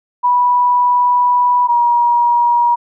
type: tone pair in turn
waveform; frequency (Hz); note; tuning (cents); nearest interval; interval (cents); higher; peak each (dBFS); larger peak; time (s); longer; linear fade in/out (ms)
sine; 981 / 954.7; B5 / A#5; -12 / +41; unison; 47; first; -9; neither; 0.23-1.68 / 1.68-2.76; first; 20
effects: none